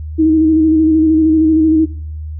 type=tone with vibrato; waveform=sine; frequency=315.7 Hz; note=D#4; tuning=25 cents sharp; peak=-7 dBFS; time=0.18-1.86 s; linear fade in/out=20 ms; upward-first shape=square; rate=13 Hz; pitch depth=25 cents each way; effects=noise-tail reverb RT60 0.6 s tail -22 dB re dry + added 77 Hz sine -22 dBFS peak until 2.39 s